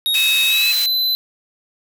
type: tone with pitch glide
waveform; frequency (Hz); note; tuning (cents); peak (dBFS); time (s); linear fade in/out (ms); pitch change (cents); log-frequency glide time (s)
square; 3758 to 4028; A#7 to B7; +13 to +33; -16; 0.06-1.15; 0; +120; 0.47-0.7
type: high-pass noise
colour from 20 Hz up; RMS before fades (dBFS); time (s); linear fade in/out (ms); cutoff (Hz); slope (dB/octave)
pink; -26; 0.14-0.86; 2; 2500; 12
type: tone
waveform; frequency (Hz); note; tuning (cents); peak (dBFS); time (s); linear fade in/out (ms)
triangle; 2591; E7; -30; -16; 0.15-0.72; 2
effects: none